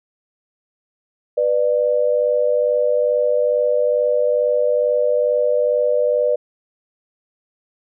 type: tone pair together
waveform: sine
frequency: 493.9 / 596.2 Hz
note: B4 / D5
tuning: 0 / +26 cents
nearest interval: minor third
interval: 326 cents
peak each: -17 dBFS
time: 1.37-6.36 s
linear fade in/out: 10 ms
effects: none